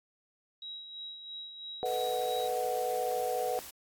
sine tone with tremolo, 3848 Hz, B7, 46 cents flat, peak -39 dBFS, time 0.62-2.48 s, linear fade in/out 2 ms, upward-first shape sine, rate 3 Hz, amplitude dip 50%
sine chord, B dominant seventh, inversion third, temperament equal, 440 / 493.9 / 622.3 / 740 Hz, A4 / B4 / D#5 / F#5, 0 / 0 / 0 / 0 cents, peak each -38 / -33 / -39 / -33 dBFS, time 1.83-3.59 s, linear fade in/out 0 ms
white noise, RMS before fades -46 dBFS, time 1.85-3.71 s, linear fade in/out 10 ms
effects AAC 64 kbps

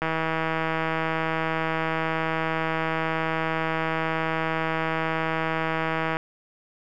click train, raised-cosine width 0.5 ms, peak -11 dBFS, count 991, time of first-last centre 0.02-6.169 s, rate 161 Hz, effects none

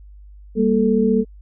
sine tone cluster, 199.2 / 234.7 / 439.3 Hz, G3 / A#3 / A4, +28 / +12 / -3 cents, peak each -18 dBFS, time 0.55-1.25 s, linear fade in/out 50 ms, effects added 50 Hz sine -39 dBFS peak until 1.41 s

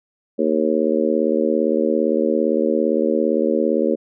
harmonic tone, 77.6 Hz, D#2, 4 cents flat, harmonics 3 / 4 / 5 / 6 / 7, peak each -22 / -22 / -22 / -22 / -22 dBFS, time 0.38-3.96 s, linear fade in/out 20 ms, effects none

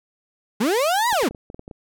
35% pulse linear two-way sweep, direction up then down, 189.9 to 1000 to 189.9 Hz, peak -16 dBFS, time 0.6-1.29 s, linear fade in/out 10 ms, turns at 1.09 s
clicks, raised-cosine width 2 ms, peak -24 dBFS, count 9, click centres 1.128 / 1.232 / 1.31 / 1.348 / 1.501 / 1.545 / 1.594 / 1.679 / 1.712 s
effects none

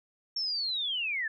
sine linear sweep, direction down, 5490 to 1695 Hz, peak -29 dBFS, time 0.36-1.28 s, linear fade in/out 5 ms, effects none

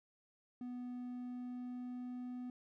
triangle tone with pitch glide, 246.9 to 248.5 Hz, B3 to B3, 0 to +11 cents, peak -40 dBFS, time 0.61-2.5 s, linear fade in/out 2 ms, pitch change +11 cents, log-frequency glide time 0.81-2.32 s, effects none

